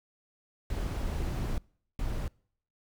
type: noise bursts at uneven times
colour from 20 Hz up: brown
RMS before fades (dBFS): -32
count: 2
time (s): 0.7-1.58 / 1.99-2.28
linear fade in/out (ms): 2
effects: noise-tail reverb RT60 0.6 s tail -26 dB re dry